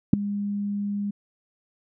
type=tone with ADSR envelope; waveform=sine; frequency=203.2 Hz; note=G#3; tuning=38 cents flat; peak=-5 dBFS; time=0.13-1.11 s; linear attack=6 ms; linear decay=4 ms; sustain=-20 dB; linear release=9 ms; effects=none